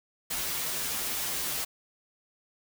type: noise with comb filter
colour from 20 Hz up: white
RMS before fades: -32 dBFS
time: 0.3-1.65 s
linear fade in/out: 10 ms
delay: 9.6 ms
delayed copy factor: -0.85
effects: none